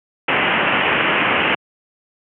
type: low-pass noise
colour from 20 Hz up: white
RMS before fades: -17 dBFS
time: 0.28-1.55 s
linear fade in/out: 5 ms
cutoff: 3000 Hz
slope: 96 dB/octave
effects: high-pass 150 Hz 12 dB/octave